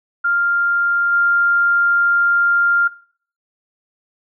sine tone with level steps, 1396.9 Hz, F6, in tune, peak -14 / -12 dBFS, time 0.24-2.88 s, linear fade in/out 10 ms, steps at 1.12 s, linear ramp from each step 10 ms, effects noise-tail reverb RT60 0.5 s tail -19 dB re dry

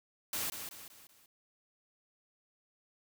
white noise with echo, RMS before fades -36 dBFS, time 0.33-0.5 s, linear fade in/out 2 ms, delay 190 ms, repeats 4, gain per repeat -7 dB, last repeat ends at 1.26 s, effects none

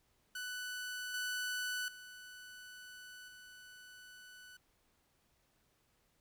sawtooth tone with level steps, 1491 Hz, F#6, 13 cents sharp, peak -37 / -33 / -47 / -50 dBFS, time 0.35-4.57 s, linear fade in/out 5 ms, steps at 1.14 / 1.88 / 3.28 s, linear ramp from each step 2 ms, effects pink hiss -75 dBFS RMS until 6.2 s

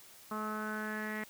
sawtooth tone with low-pass filter sweep, 214.5 Hz, A3, 44 cents flat, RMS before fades -38 dBFS, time 0.31-1.24 s, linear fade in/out 5 ms, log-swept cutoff 1200 to 2000 Hz, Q 7.1, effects white hiss -56 dBFS RMS until 1.29 s

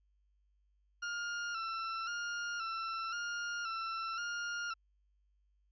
40% pulse tone with vibrato, 1376 Hz, F6, 26 cents flat, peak -36 dBFS, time 1.02-4.74 s, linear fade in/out 10 ms, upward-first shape square, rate 0.95 Hz, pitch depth 45 cents each way, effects added 50 Hz sine -70 dBFS peak until 5.71 s + resampled to 16000 Hz

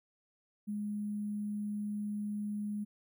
sine tone with sample-and-hold, 207.7 Hz, G#3, in tune, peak -34 dBFS, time 0.67-2.85 s, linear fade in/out 20 ms, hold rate 11025 Hz, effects none

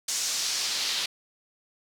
pink noise with band-pass filter sweep, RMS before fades -29 dBFS, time 0.08-1.06 s, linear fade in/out 5 ms, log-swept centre 6500 to 3900 Hz, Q 1.8, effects none

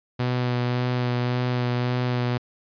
sawtooth tone with vibrato, 123.6 Hz, B2, 2 cents sharp, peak -18 dBFS, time 0.19-2.38 s, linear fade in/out 10 ms, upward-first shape sine, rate 1.8 Hz, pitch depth 15 cents each way, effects resampled to 11025 Hz

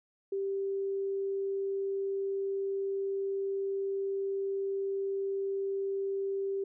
sine tone, 392 Hz, G4, in tune, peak -30 dBFS, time 0.32-6.64 s, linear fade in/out 5 ms, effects none

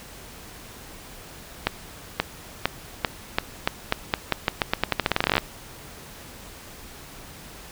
accelerating click train, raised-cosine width 0.3 ms, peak -3 dBFS, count 27, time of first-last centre 1.67-5.381 s, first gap 530 ms, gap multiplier 0.86, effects pink hiss -43 dBFS RMS until 7.71 s

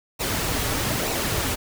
pink noise with flanger, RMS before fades -25 dBFS, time 0.19-1.56 s, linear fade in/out 20 ms, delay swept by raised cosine 0.6 to 6 ms, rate 1.1 Hz, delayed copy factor -0.5, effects none

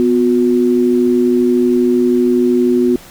sine tone pair together, 248.7 / 361.4 Hz, B3 / F#4, +12 / -41 cents, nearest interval tritone, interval 647 cents, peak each -12 dBFS, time 0-2.96 s, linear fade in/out 0 ms, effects pink hiss -38 dBFS RMS until 3.1 s

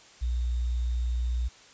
sine tone with sample-and-hold, 60.3 Hz, B1, 41 cents flat, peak -25 dBFS, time 0.21-1.49 s, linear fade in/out 20 ms, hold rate 3675 Hz, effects white hiss -53 dBFS RMS until 1.73 s + resampled to 16000 Hz

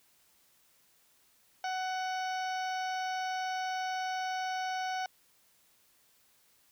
harmonic tone with a mistuned harmonic, 746 Hz, F#5, 14 cents sharp, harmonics 1 / 2 / 3 / 4 / 5 / 6 / 7 / 8, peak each -33 / -40 / -46 / -47 / -52 / -52 / -50 / -51 dBFS, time 1.64-5.06 s, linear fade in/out 2 ms, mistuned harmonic 7, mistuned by +73 cents, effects white hiss -67 dBFS RMS until 6.71 s

